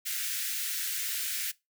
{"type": "high-pass noise", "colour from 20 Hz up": "white", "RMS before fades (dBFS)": -33, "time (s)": [0.05, 1.52], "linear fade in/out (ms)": 20, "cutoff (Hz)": 1500, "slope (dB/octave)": 48, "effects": ["noise-tail reverb RT60 0.2 s tail -20 dB re dry"]}